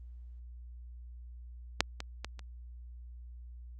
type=clicks; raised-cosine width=0.2 ms; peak=-6 / -21 / -20 / -30 dBFS; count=4; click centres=1.806 / 2.004 / 2.246 / 2.393 s; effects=added 60 Hz sine -45 dBFS peak until 3.79 s + Opus 32 kbps